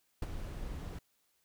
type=noise with ADSR envelope; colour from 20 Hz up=brown; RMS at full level=-32 dBFS; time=0.22-0.99 s; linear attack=5 ms; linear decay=27 ms; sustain=-9 dB; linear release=5 ms; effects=white hiss -75 dBFS RMS until 1.44 s